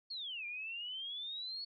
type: exponential two-way sweep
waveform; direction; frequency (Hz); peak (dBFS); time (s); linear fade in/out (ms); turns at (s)
sine; down then up; 4436 to 2371 to 4436; -40; 0.1-1.65; 10; 0.46
effects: none